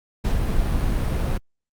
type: noise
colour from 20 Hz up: brown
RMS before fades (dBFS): -21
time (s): 0.24-1.38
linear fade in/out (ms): 10
effects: Opus 48 kbps